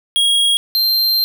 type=tone pair in turn; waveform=square; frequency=3290 / 4157 Hz; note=G#7 / C8; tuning=-17 / -12 cents; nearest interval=major third; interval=405 cents; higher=second; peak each=-12 / -13 dBFS; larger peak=first; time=0.16-0.57 / 0.75-1.24 s; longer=second; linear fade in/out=0 ms; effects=none